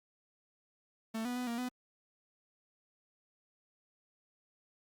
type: tone with pitch steps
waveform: 45% pulse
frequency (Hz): 223.1 / 245.9 / 249 / 234.5 / 249.8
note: A3 / B3 / B3 / A#3 / B3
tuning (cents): +24 / -7 / +14 / +11 / +20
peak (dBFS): -35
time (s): 1.14-1.69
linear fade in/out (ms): 10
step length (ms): 110
effects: Opus 48 kbps